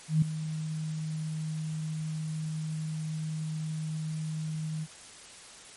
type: tone with ADSR envelope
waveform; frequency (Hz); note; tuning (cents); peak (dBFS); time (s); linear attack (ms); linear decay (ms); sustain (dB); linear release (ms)
sine; 156.8; D#3; +14; -18; 0.08-4.87; 140; 4; -13; 45
effects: white hiss -49 dBFS RMS until 5.76 s + MP3 48 kbps